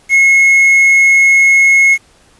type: tone with quantisation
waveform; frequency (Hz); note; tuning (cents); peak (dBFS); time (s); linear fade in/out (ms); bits
triangle; 2172; C#7; -36; -3; 0.09-1.98; 50; 5
effects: pink hiss -48 dBFS RMS until 2.39 s + resampled to 24000 Hz